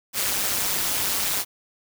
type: noise with amplitude modulation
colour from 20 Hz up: white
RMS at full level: -21 dBFS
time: 0.13-1.45 s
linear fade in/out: 50 ms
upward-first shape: sine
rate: 201 Hz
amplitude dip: 80%
effects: none